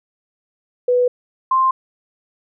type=tone pair in turn; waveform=sine; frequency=493.9 / 1050.5 Hz; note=B4 / C6; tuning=0 / +7 cents; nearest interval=octave + minor second; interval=1307 cents; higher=second; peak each=-12 dBFS; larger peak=neither; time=0.88-1.08 / 1.51-1.71 s; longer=neither; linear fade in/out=5 ms; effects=none